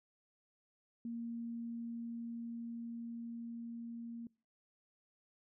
sine tone with level ramp, 233.1 Hz, A#3, in tune, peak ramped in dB -39 to -43 dBFS, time 1.05-4.27 s, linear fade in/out 2 ms, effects noise-tail reverb RT60 0.4 s tail -25 dB re dry

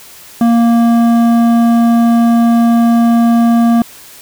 sine tone with hard clipping, 233.1 Hz, A#3, in tune, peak -8 dBFS, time 0.41-3.82 s, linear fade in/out 2 ms, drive 10 dB, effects white hiss -36 dBFS RMS until 4.21 s

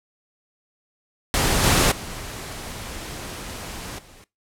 pink noise with level steps, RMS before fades -20 / -17 / -34 / -48 dBFS, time 1.34-4.24 s, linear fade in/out 0 ms, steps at 1.63 / 1.91 / 3.98 s, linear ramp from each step 10 ms, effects noise-tail reverb RT60 0.2 s tail -20 dB re dry + low-pass 12000 Hz 12 dB/octave

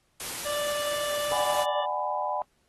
white noise, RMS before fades -35 dBFS, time 0.2-1.64 s, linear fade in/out 2 ms
harmonic tone, 587.3 Hz, D5, in tune, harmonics 1 / 2 / 3 / 5 / 6, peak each -30 / -37 / -41 / -40 / -44 dBFS, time 0.45-1.86 s, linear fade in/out 20 ms
sine chord, G# half-diminished seventh, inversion second, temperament just, 598 / 747.5 / 830.6 / 996.7 Hz, D5 / F#5 / G#5 / B5, +31 / +17 / 0 / +16 cents, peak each -33 / -33 / -32 / -31 dBFS, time 1.32-2.42 s, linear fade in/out 0 ms
effects pink hiss -70 dBFS RMS until 2.68 s + AAC 32 kbps

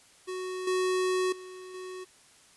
square tone with level steps, 370 Hz, F#4, in tune, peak -34 / -26 / -43 / -39 dBFS, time 0.27-2.05 s, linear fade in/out 20 ms, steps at 0.67 / 1.32 / 1.74 s, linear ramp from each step 5 ms, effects white hiss -58 dBFS RMS until 2.56 s + resampled to 24000 Hz

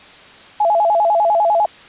sine tone with vibrato, 752 Hz, F#5, 28 cents sharp, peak -11 dBFS, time 0.6-1.66 s, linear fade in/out 5 ms, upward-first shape square, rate 10 Hz, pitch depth 190 cents each way, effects white hiss -41 dBFS RMS until 1.88 s + resampled to 8000 Hz

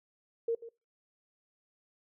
sine tone with echo, 461.4 Hz, A#4, 18 cents flat, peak -27 dBFS, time 0.48-0.55 s, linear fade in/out 5 ms, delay 140 ms, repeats 1, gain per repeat -15 dB, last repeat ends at 0.69 s, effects noise-tail reverb RT60 0.3 s tail -23 dB re dry

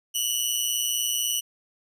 15% pulse tone with amplitude modulation, 2949 Hz, F#7, 6 cents flat, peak -13 dBFS, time 0.14-1.41 s, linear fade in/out 20 ms, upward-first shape sine, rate 120 Hz, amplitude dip 80%, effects none

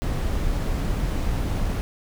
brown noise, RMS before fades -24 dBFS, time 0.02-1.81 s, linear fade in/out 0 ms, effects none

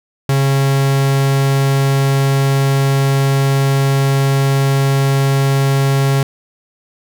45% pulse tone, 137 Hz, C#3, 20 cents flat, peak -11 dBFS, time 0.29-6.23 s, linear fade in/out 2 ms, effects none

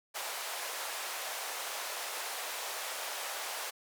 pink band-pass noise, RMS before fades -39 dBFS, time 0.14-3.71 s, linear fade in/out 20 ms, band 570 to 16000 Hz, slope 24 dB/octave, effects none

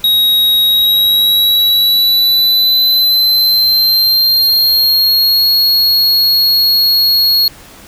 square tone with pitch glide, 3800 to 4315 Hz, A#7 to C#8, +33 to -47 cents, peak -8 dBFS, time 0.04-7.48 s, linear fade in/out 2 ms, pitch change +220 cents, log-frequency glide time 0.66-5.47 s, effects pink hiss -37 dBFS RMS until 7.87 s

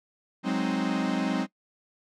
45% pulse chord, Ab dominant seventh, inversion third, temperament equal, 185 / 207.7 / 261.6 / 311.1 Hz, Gb3 / Ab3 / C4 / Eb4, 0 / 0 / 0 / 0 cents, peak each -31 / -31 / -29 / -33 dBFS, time 0.43-1.47 s, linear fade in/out 50 ms, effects noise-tail reverb RT60 0.1 s tail -20 dB re dry + low-pass 5000 Hz 12 dB/octave

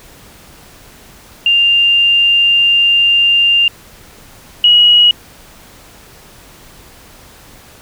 sine tone pair in turn, 2795 / 2905 Hz, F7 / F#7, +1 / -32 cents, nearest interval minor second, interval 67 cents, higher second, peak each -7 / -4 dBFS, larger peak second, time 1.46-3.68 / 4.64-5.11 s, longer first, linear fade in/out 2 ms, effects pink hiss -40 dBFS RMS until 7.81 s

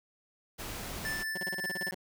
pink noise, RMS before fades -40 dBFS, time 0.58-1.24 s, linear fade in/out 20 ms
square tone with tremolo, 1760 Hz, A6, in tune, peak -33 dBFS, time 1.05-1.91 s, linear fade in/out 0 ms, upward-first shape sine, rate 5.3 Hz, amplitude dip 30%
15% pulse tone bursts, 185 Hz, F#3, in tune, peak -31 dBFS, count 11, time 1.35-1.946 s, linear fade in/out 5 ms, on 26 ms, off 31 ms
effects none

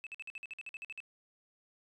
sine tone bursts, 2612 Hz, E7, 17 cents flat, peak -39 dBFS, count 13, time 0.04-1.003 s, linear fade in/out 0 ms, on 27 ms, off 51 ms, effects tanh soft clip ceiling -38 dBFS

